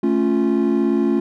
triangle chord, A augmented, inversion none, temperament equal, 220 / 277.2 / 349.2 Hz, A3 / C#4 / E#4, 0 / 0 / 0 cents, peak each -17 dBFS, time 0.03-1.2 s, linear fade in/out 5 ms, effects tanh soft clip ceiling -6 dBFS

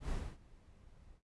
brown noise with ADSR envelope, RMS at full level -36 dBFS, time 0-1.22 s, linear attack 100 ms, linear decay 270 ms, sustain -24 dB, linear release 88 ms, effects noise-tail reverb RT60 0.1 s tail -17 dB re dry + resampled to 24000 Hz

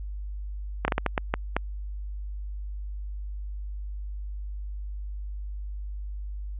slowing click train, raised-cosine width 0.5 ms, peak -8 dBFS, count 8, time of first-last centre 0.85-1.566 s, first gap 30 ms, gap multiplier 1.4, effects added 50 Hz sine -32 dBFS peak until 6.59 s + resampled to 8000 Hz

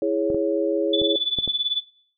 sine chord, C# minor, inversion first, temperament equal, 329.6 / 415.3 / 554.4 Hz, E4 / G#4 / C#5, 0 / 0 / 0 cents, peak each -24 dBFS, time 0.02-1.16 s, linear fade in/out 2 ms
clicks, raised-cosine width 2 ms, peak -18 dBFS, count 5, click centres 0.302 / 0.346 / 1.017 / 1.387 / 1.477 s
sine tone with tremolo, 3471 Hz, A7, 24 cents flat, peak -17 dBFS, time 0.93-1.81 s, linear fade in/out 5 ms, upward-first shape triangle, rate 18 Hz, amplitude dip 90%
effects noise-tail reverb RT60 0.6 s tail -22 dB re dry

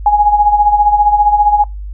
sine tone with tremolo, 830.6 Hz, G#5, in tune, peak -4 dBFS, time 0.06-1.64 s, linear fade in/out 2 ms, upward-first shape sine, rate 15 Hz, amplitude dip 65%, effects noise-tail reverb RT60 0.2 s tail -23 dB re dry + added 50 Hz sine -22 dBFS peak until 1.93 s

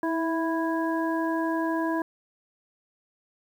harmonic tone with a mistuned harmonic, 329.6 Hz, E4, in tune, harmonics 1 / 2 / 3 / 5, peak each -26 / -32 / -31 / -35 dBFS, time 0.03-2.02 s, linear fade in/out 2 ms, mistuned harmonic 1, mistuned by -26 cents, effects 9-bit

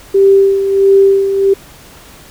sine tone with tremolo, 392 Hz, G4, in tune, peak -3 dBFS, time 0.14-1.54 s, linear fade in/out 10 ms, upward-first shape sine, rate 1.5 Hz, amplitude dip 60%, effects pink hiss -38 dBFS RMS until 2.3 s

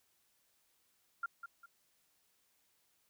sine tone with echo, 1390 Hz, F6, 9 cents flat, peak -34 dBFS, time 1.23-1.26 s, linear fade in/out 5 ms, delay 200 ms, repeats 2, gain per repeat -9 dB, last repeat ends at 1.66 s, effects white hiss -75 dBFS RMS until 3.09 s

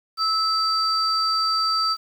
sine tone pair together, 1304 / 4660 Hz, E6 / D8, -19 / -14 cents, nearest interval octave + minor seventh, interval 2205 cents, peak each -21 dBFS, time 0.17-1.97 s, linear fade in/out 50 ms, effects tanh soft clip ceiling -12 dBFS + 8-bit

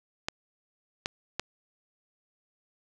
clicks, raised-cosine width 0.2 ms, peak -12 dBFS, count 3, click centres 0.285 / 1.059 / 1.396 s, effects none

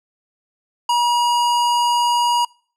square tone, 958 Hz, A#5, 47 cents sharp, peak -15 dBFS, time 0.89-2.45 s, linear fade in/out 5 ms, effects noise-tail reverb RT60 0.5 s tail -26 dB re dry + low-pass 9000 Hz 12 dB/octave

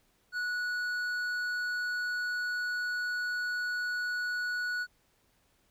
triangle tone with hard clipping, 1468 Hz, F#6, 14 cents flat, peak -32 dBFS, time 0.32-4.87 s, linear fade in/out 50 ms, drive 10 dB, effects pink hiss -70 dBFS RMS until 5.7 s

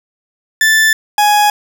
40% pulse tone pair in turn, 1760 / 833.5 Hz, A6 / G#5, 0 / +6 cents, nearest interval octave + minor second, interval 1294 cents, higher first, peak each -7 dBFS, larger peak neither, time 0.61-0.93 / 1.18-1.5 s, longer neither, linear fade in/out 2 ms, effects none

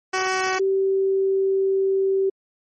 10% pulse / sine tone pair in turn, 375.6 / 386.6 Hz, F#4 / G4, +26 / -24 cents, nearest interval unison, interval 50 cents, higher second, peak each -12 / -17 dBFS, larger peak first, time 0.13-0.59 / 0.59-2.3 s, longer second, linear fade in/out 10 ms, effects MP3 32 kbps

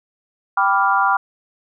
sine chord, G dominant seventh, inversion none, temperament equal, 784 / 987.8 / 1174.7 / 1396.9 Hz, G5 / B5 / D6 / F6, 0 / 0 / 0 / 0 cents, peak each -19 dBFS, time 0.57-1.17 s, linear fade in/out 5 ms, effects none

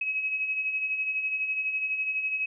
sine beating tone pair, 2546 / 2558 Hz, D#7 / D#7, +39 / +47 cents, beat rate 12 Hz, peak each -36 / -27 dBFS, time 0.01-2.46 s, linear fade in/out 5 ms, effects none

